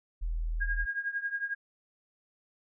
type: tone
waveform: sine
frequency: 40.6 Hz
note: E1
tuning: 26 cents flat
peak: -29 dBFS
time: 0.21-0.86 s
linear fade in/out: 20 ms
type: tone with tremolo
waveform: sine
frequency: 1630 Hz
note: G#6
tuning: 33 cents flat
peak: -27 dBFS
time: 0.6-1.55 s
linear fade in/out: 20 ms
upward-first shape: triangle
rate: 11 Hz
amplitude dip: 90%
effects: none